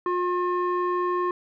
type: tone with low-pass filter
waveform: square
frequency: 357.5 Hz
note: F4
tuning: 41 cents sharp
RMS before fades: -25 dBFS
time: 0.06-1.31 s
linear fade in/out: 2 ms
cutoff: 1300 Hz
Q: 7.9
effects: none